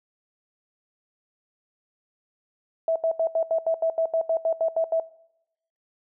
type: tone bursts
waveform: sine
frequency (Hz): 654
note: E5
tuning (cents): -14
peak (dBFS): -19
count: 14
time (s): 2.88-4.999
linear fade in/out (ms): 2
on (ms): 78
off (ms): 79
effects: noise-tail reverb RT60 0.8 s tail -20 dB re dry